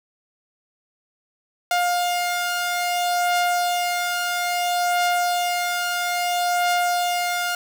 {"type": "beating tone pair", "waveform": "sawtooth", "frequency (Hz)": [707, 707.6], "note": ["F5", "F5"], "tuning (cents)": [21, 23], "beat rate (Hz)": 0.6, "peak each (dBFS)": [-24, -17], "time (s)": [1.71, 7.55], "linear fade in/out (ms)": 2, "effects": ["8-bit"]}